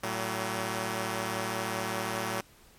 5% pulse tone pair together, 112.68 / 189.5 Hz, A2 / F#3, +42 / +42 cents, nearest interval major sixth, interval 900 cents, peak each -22 dBFS, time 0.03-2.41 s, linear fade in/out 5 ms, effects pink hiss -58 dBFS RMS until 2.78 s + MP3 64 kbps

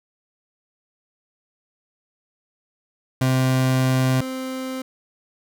30% pulse tone pair in turn, 130 / 260.5 Hz, C3 / C4, -11 / -7 cents, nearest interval octave, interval 1204 cents, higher second, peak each -14 / -24 dBFS, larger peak first, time 3.21-4.21 / 4.21-4.82 s, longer first, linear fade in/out 5 ms, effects none

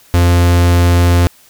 45% pulse tone, 87.2 Hz, F2, 2 cents flat, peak -7 dBFS, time 0.14-1.27 s, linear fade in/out 0 ms, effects white hiss -46 dBFS RMS until 1.49 s

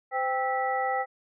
sine tone cluster, 515 / 788 / 1311 / 1956 Hz, C5 / G5 / E6 / B6, -28 / +9 / -10 / -17 cents, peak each -32 / -27 / -34 / -33 dBFS, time 0.11-1.06 s, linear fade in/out 50 ms, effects none

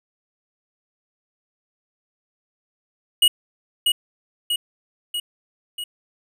square tone with echo, 2900 Hz, F#7, 35 cents flat, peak -12 dBFS, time 3.22-3.28 s, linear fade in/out 5 ms, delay 640 ms, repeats 4, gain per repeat -4 dB, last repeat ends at 5.84 s, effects none

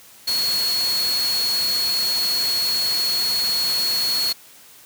sine tone in noise, 4339 Hz, C#8, 38 cents flat, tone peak -19 dBFS, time 0.27-4.33 s, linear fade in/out 10 ms, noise white, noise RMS -28 dBFS, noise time 0.27-4.33 s, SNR +6 dB, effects white hiss -47 dBFS RMS until 4.85 s + high-pass 80 Hz 12 dB/octave

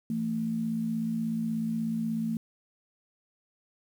sine tone pair together, 168.71 / 225.2 Hz, E3 / A3, +40 / +40 cents, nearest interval perfect fourth, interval 500 cents, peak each -35 / -28 dBFS, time 0.1-2.37 s, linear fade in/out 2 ms, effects 9-bit

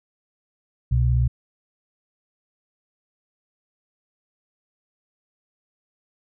sine tone pair together, 65.41 / 123.48 Hz, C2 / B2, 0 / 0 cents, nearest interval major seventh, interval 1100 cents, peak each -19 dBFS, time 0.91-1.28 s, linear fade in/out 10 ms, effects none

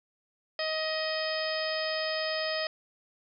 harmonic tone, 629 Hz, D#5, 19 cents sharp, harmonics 1 / 2 / 3 / 4 / 5 / 6 / 7 / 8, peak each -32 / -40 / -36 / -41 / -40 / -45 / -41 / -36 dBFS, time 0.59-2.67 s, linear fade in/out 2 ms, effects none

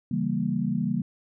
sine chord, C# diminished seventh, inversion none, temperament equal, 138.59 / 164.81 / 196 / 233.1 Hz, C#3 / E3 / G3 / Bb3, 0 / 0 / 0 / 0 cents, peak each -32 / -30 / -28 / -28 dBFS, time 0.11-1.02 s, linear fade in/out 5 ms, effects none

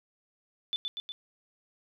sine tone with echo, 3500 Hz, A7, 10 cents flat, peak -28 dBFS, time 0.73-0.76 s, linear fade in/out 0 ms, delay 120 ms, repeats 3, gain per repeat -3 dB, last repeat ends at 1.12 s, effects none

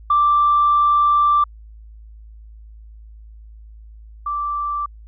sine tone pair in turn, 1174.7 / 1170.6 Hz, D6 / D6, 0 / -6 cents, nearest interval unison, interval 6 cents, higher first, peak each -11 / -20 dBFS, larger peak first, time 0.1-1.44 / 4.26-4.86 s, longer first, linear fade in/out 5 ms, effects tanh soft clip ceiling -7 dBFS + added 54 Hz sine -38 dBFS peak until 5.07 s

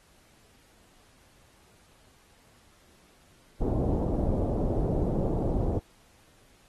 pink low-pass noise, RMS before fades -27 dBFS, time 3.6-5.8 s, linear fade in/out 20 ms, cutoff 620 Hz, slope 24 dB/octave, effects pink hiss -61 dBFS RMS until 6.68 s + AAC 32 kbps

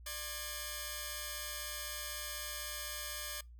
5% pulse tone cluster, 596 / 1076 / 1650 Hz, D5 / C6 / G#6, +25 / +48 / -12 cents, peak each -33 / -36 / -32 dBFS, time 0.06-3.41 s, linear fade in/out 5 ms, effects noise-tail reverb RT60 0.2 s tail -23 dB re dry + added 59 Hz sine -51 dBFS peak until 3.59 s

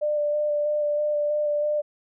sine tone with vibrato, 594 Hz, D5, 20 cents sharp, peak -21 dBFS, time 0.01-1.82 s, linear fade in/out 20 ms, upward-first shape square, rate 3.1 Hz, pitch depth 12 cents each way, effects none

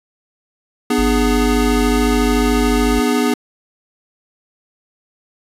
square chord, G# diminished, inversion first, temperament equal with one note detuned, 246.9 / 300.7 / 415.3 Hz, B3 / D4 / G#4, 0 / +41 / 0 cents, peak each -17 / -20 / -20 dBFS, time 0.9-3.34 s, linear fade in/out 5 ms
sine tone, 49.81 Hz, G1, 28 cents sharp, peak -18 dBFS, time 0.98-3 s, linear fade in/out 10 ms
effects resampled to 32000 Hz

